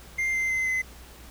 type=tone with pitch steps; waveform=triangle; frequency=2099 / 2080 / 2061 / 2042 Hz; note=C7 / C7 / C7 / C7; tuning=+5 / -11 / -27 / -43 cents; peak=-22 dBFS; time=0.18-0.82 s; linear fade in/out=10 ms; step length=160 ms; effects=added 60 Hz sine -47 dBFS peak until 1.3 s + pink hiss -49 dBFS RMS until 1.3 s